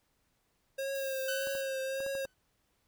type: tone with vibrato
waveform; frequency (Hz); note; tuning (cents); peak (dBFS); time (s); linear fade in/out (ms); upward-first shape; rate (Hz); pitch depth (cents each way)
square; 538; C5; +48; -34; 0.78-2.26; 10; triangle; 1.7; 35
type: noise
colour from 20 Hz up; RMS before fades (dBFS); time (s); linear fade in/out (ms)
violet; -46; 0.95-1.61; 0
type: tone with exponential decay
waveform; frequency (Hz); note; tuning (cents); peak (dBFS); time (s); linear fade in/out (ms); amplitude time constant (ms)
sawtooth; 1511; F#6; +36; -30; 1.28-2.34; 5; 230
type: clicks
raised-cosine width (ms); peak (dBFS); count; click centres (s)
1; -33; 6; 1.472 / 1.552 / 2.004 / 2.064 / 2.152 / 2.252
effects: pink hiss -75 dBFS RMS until 2.87 s